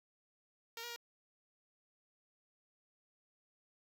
5% pulse tone with pitch steps, 461.5 / 476.5 / 471.1 Hz, A#4 / A#4 / A#4, -17 / +38 / +18 cents, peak -32 dBFS, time 0.77-0.962 s, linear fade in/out 2 ms, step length 64 ms, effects none

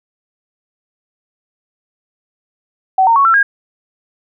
sine tone with pitch steps, 759 / 918.4 / 1111.2 / 1344.6 / 1627 Hz, F#5 / A#5 / C#6 / E6 / G#6, +44 / -26 / +4 / +34 / -36 cents, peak -7 dBFS, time 2.98-3.43 s, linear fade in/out 5 ms, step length 90 ms, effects none

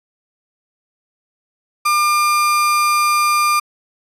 35% pulse tone, 1200 Hz, D6, 37 cents sharp, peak -11 dBFS, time 1.85-3.6 s, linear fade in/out 10 ms, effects resampled to 32000 Hz

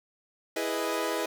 sawtooth chord, E major seventh, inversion none, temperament equal, 329.6 / 415.3 / 493.9 / 622.3 Hz, E4 / G#4 / B4 / D#5, 0 / 0 / 0 / 0 cents, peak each -30 dBFS, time 0.56-1.26 s, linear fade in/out 5 ms, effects none

